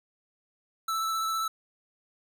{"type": "tone with vibrato", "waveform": "square", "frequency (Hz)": 1318.5, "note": "E6", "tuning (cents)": 0, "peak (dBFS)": -28, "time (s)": [0.88, 1.48], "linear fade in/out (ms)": 5, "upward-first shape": "triangle", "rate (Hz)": 15, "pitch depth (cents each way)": 18, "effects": []}